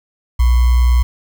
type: tone with sample-and-hold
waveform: sine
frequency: 60.6 Hz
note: B1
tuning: 32 cents flat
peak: -8 dBFS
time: 0.39-1.03 s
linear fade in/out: 10 ms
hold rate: 1050 Hz
effects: none